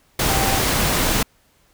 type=tone in noise; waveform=sine; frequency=779 Hz; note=G5; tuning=11 cents flat; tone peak=-24 dBFS; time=0.29-0.59 s; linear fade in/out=5 ms; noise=pink; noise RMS=-19 dBFS; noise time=0.19-1.23 s; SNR=-8 dB; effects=pink hiss -59 dBFS RMS until 1.73 s